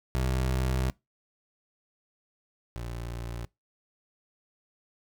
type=tone pair in turn; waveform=25% pulse; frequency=64.2 / 58.59 Hz; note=C2 / A#1; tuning=-32 / +9 cents; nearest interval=major second; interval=159 cents; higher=first; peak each=-22 / -31 dBFS; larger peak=first; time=0.15-0.9 / 2.76-3.45 s; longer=first; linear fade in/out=0 ms; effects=noise-tail reverb RT60 0.2 s tail -23 dB re dry